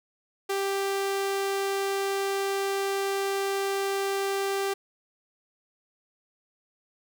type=tone; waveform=sawtooth; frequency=393.1 Hz; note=G4; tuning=5 cents sharp; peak=-22 dBFS; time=0.49-4.74 s; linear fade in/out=10 ms; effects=none